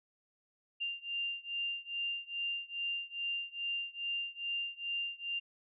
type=beating tone pair; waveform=sine; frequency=2789 / 2791.4 Hz; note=F7 / F7; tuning=-3 / -2 cents; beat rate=2.4 Hz; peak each=-38 / -39 dBFS; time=0.8-5.4 s; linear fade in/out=20 ms; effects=none